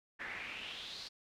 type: noise with band-pass filter sweep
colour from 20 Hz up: brown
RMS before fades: -45 dBFS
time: 0.19-1.09 s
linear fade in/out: 20 ms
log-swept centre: 1800 to 4600 Hz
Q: 4.7
effects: none